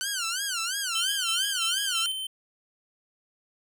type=tone with vibrato; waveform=10% pulse; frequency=1480 Hz; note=F#6; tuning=in tune; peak=-19 dBFS; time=0.01-2.06 s; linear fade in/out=0 ms; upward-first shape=sine; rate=2.9 Hz; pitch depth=190 cents each way
type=tone with tremolo; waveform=square; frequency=3089 Hz; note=G7; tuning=26 cents flat; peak=-27 dBFS; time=0.95-2.27 s; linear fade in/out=5 ms; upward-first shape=square; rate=3 Hz; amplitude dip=40%
effects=none